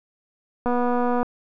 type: click train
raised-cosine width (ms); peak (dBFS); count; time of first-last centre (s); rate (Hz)
1; -11; 140; 0.66-1.23; 244
effects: none